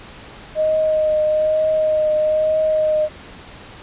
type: tone with vibrato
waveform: sine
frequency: 620 Hz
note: D#5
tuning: 6 cents flat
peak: -14 dBFS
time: 0.55-3.09 s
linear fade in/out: 50 ms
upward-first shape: triangle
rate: 1.1 Hz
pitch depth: 20 cents each way
effects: pink hiss -39 dBFS RMS until 3.82 s + resampled to 8000 Hz